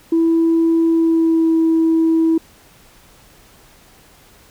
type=tone with pitch glide; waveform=sine; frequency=329.6 to 325.3 Hz; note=E4 to E4; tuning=0 to -23 cents; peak=-10 dBFS; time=0.12-2.38 s; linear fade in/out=5 ms; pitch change=-23 cents; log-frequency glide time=0.87-1.54 s; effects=tanh soft clip ceiling -8 dBFS + pink hiss -48 dBFS RMS until 4.5 s